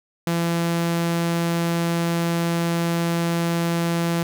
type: tone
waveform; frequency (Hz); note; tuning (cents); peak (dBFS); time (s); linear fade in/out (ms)
sawtooth; 169.1; E3; +44; -16; 0.27-4.23; 2
effects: none